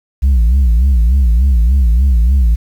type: tone with vibrato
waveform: sine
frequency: 61.74 Hz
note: B1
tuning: in tune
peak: -4 dBFS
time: 0.22-2.56 s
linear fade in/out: 20 ms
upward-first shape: sine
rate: 3.4 Hz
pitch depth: 190 cents each way
effects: tanh soft clip ceiling -6 dBFS + 7-bit